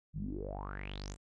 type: tone with low-pass filter sweep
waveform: sawtooth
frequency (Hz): 49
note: G1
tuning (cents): 0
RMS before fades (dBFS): -41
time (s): 0.13-1.17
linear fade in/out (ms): 50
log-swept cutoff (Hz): 140 to 8400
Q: 9.7
effects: none